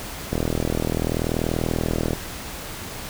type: click train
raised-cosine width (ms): 2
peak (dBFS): -9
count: 74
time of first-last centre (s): 0.33-2.132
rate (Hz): 40.5
effects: pink hiss -34 dBFS RMS until 3.09 s